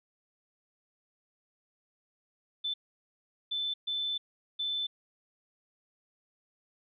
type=tone bursts at uneven times; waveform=sine; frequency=3523 Hz; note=A7; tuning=1 cent sharp; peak=-30 dBFS; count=4; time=2.64-2.74 / 3.51-3.74 / 3.87-4.18 / 4.59-4.87 s; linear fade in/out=10 ms; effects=none